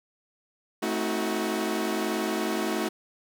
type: chord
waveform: sawtooth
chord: A diminished seventh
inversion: none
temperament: equal with one note detuned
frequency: 220 / 261.6 / 318.6 / 370 Hz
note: A3 / C4 / Eb4 / Gb4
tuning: 0 / 0 / +41 / 0 cents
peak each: -27 / -33 / -27 / -27 dBFS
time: 0.82-2.89 s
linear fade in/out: 10 ms
effects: none